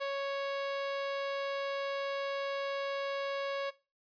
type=tone; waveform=sawtooth; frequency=554.4 Hz; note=C#5; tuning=in tune; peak=-29 dBFS; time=0-3.71 s; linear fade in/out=20 ms; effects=noise-tail reverb RT60 0.3 s tail -19 dB re dry + resampled to 11025 Hz

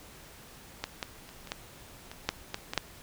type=clicks; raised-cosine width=0.2 ms; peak=-14 / -15 / -29 / -27 / -15 / -25 / -9 / -15 / -16 / -8 dBFS; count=10; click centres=0.84 / 1.028 / 1.291 / 1.473 / 1.519 / 2.115 / 2.29 / 2.544 / 2.735 / 2.777 s; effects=pink hiss -51 dBFS RMS until 3.02 s

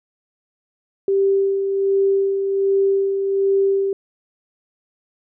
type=tone with tremolo; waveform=sine; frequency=392 Hz; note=G4; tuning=in tune; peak=-13 dBFS; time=1.08-3.93 s; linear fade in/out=2 ms; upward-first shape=sine; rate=1.3 Hz; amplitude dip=45%; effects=none

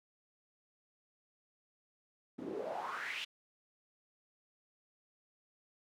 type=noise with band-pass filter sweep; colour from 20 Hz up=pink; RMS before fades=-41 dBFS; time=2.38-3.25 s; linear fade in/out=10 ms; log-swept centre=240 to 3200 Hz; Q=4.8; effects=high-pass 150 Hz 12 dB/octave

